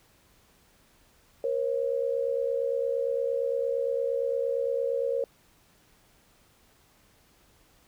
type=tone pair together; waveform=sine; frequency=473.3 / 542 Hz; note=A#4 / C#5; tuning=+26 / -39 cents; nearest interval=major second; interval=235 cents; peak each=-28 dBFS; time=1.44-5.24 s; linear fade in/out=2 ms; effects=pink hiss -62 dBFS RMS until 7.87 s